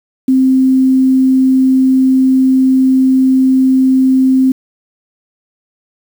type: tone with quantisation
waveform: sine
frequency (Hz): 261.6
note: C4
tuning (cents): 0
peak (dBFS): -6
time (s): 0.28-4.52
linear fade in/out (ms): 5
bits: 6
effects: none